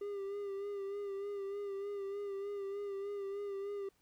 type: tone with vibrato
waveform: triangle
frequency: 400.2 Hz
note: G4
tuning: 36 cents sharp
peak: -36 dBFS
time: 0.01-3.89 s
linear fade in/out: 5 ms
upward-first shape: sine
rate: 3.3 Hz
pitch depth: 38 cents each way
effects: pink hiss -74 dBFS RMS until 4.01 s